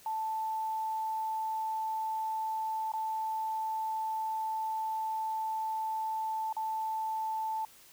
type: tone with dropouts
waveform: sine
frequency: 880 Hz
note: A5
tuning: in tune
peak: -31 dBFS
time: 0.06-7.65 s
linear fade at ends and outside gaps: 2 ms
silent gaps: 2.919-2.936 / 6.527-6.566 s
effects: white hiss -57 dBFS RMS until 7.92 s